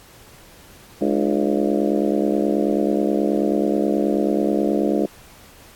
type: harmonic tone with a mistuned harmonic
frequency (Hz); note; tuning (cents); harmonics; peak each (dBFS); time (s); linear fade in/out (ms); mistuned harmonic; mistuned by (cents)
69.3; C#2; 0; 3 / 4 / 5 / 6 / 7 / 8 / 9 / 10; -23 / -22 / -24 / -25 / -28 / -27 / -29 / -32; 1.01-5.06; 5; 4; +120
effects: pink hiss -47 dBFS RMS until 5.75 s + AAC 64 kbps